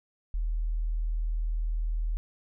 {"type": "tone", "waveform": "sine", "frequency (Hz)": 40, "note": "D#1", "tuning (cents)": 49, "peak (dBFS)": -26, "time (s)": [0.34, 2.17], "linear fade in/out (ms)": 0, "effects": []}